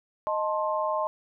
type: chord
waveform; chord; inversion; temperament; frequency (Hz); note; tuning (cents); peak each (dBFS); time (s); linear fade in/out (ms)
sine; A diminished; second; equal with one note detuned; 622.3 / 880 / 1056.8; Eb5 / A5 / C6; 0 / 0 / +17; -28 / -31 / -29; 0.27-1.07; 0
effects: none